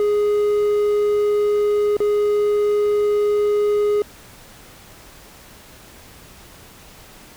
triangle tone with dropouts, 415.3 Hz, G#4, in tune, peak -13 dBFS, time 0-4.02 s, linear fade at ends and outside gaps 1 ms, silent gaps 1.968-2.003 s, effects pink hiss -44 dBFS RMS until 7.36 s

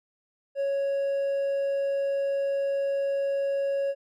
triangle tone with hard clipping, 554.4 Hz, C#5, in tune, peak -25 dBFS, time 0.55-3.95 s, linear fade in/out 50 ms, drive 5 dB, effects none

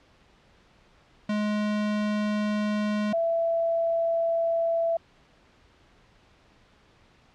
square / sine tone pair in turn, 210 / 666.7 Hz, G#3 / E5, +19 / +19 cents, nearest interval octave + minor sixth, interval 2000 cents, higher second, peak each -25 / -22 dBFS, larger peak second, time 1.29-3.13 / 3.13-4.97 s, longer neither, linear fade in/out 5 ms, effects pink hiss -59 dBFS RMS until 7.34 s + low-pass 4000 Hz 12 dB/octave

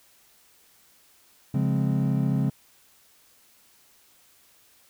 triangle chord, Db major seventh, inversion none, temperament equal, 138.59 / 174.61 / 207.7 / 261.6 Hz, Db3 / F3 / Ab3 / C4, 0 / 0 / 0 / 0 cents, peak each -22 / -27 / -26 / -28 dBFS, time 1.54-2.5 s, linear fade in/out 5 ms, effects white hiss -59 dBFS RMS until 4.89 s

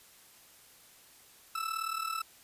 40% pulse tone with amplitude modulation, 1318.5 Hz, E6, in tune, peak -29 dBFS, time 1.55-2.22 s, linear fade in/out 5 ms, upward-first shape sine, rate 38.2 Hz, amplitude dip 75%, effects white hiss -58 dBFS RMS until 2.43 s + resampled to 32000 Hz

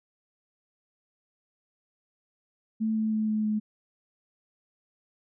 sine tone with pitch steps, 220 / 218.4 / 216.7 / 215.1 / 213.5 Hz, A3 / A3 / A3 / A3 / G#3, 0 / -13 / -26 / -39 / +48 cents, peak -24 dBFS, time 2.8-3.6 s, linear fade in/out 20 ms, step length 160 ms, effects none

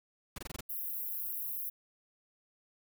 pink noise bursts, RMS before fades -41 dBFS, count 6, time 0.36-0.608 s, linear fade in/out 5 ms, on 23 ms, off 22 ms
pink high-pass noise, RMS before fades -38 dBFS, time 0.69-1.7 s, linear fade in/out 10 ms, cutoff 12000 Hz, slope 48 dB/octave
effects none

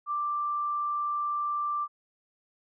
sine tone, 1178 Hz, D6, 5 cents sharp, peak -27 dBFS, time 0.06-1.88 s, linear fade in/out 50 ms, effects none

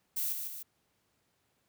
violet noise with echo, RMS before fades -33 dBFS, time 0.16-0.33 s, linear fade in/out 10 ms, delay 150 ms, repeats 2, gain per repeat -5 dB, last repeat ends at 0.63 s, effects pink hiss -75 dBFS RMS until 1.68 s + high-pass 80 Hz 12 dB/octave

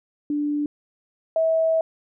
sine tone pair in turn, 293.7 / 647.6 Hz, D4 / E5, 0 / -31 cents, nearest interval octave + major second, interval 1369 cents, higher second, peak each -21 / -17 dBFS, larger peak second, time 0.3-0.66 / 1.36-1.81 s, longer second, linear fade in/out 2 ms, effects none

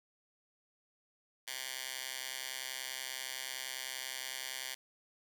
10% pulse tone with high-pass filter, 130.5 Hz, C3, 4 cents flat, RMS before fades -42 dBFS, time 1.47-4.75 s, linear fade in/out 10 ms, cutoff 2400 Hz, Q 0.76, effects none

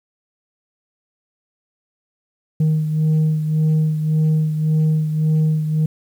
sine beating tone pair, 155.56 / 157.36 Hz, D#3 / D#3, 0 / +20 cents, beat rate 1.8 Hz, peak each -13 / -20 dBFS, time 2.6-5.86 s, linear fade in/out 5 ms, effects tanh soft clip ceiling -12 dBFS + 8-bit

